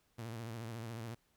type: tone with vibrato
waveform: sawtooth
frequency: 114.4 Hz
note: A#2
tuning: 32 cents flat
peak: -38 dBFS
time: 0.18-1.15 s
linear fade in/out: 10 ms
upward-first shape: sine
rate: 14 Hz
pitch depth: 82 cents each way
effects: pink hiss -75 dBFS RMS until 1.36 s